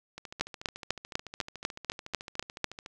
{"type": "two click trains", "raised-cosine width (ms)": 0.2, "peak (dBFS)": [-24, -10], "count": [38, 10], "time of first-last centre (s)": [[0.18, 2.861], [0.41, 2.643]], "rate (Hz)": [13.8, 4.03], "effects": []}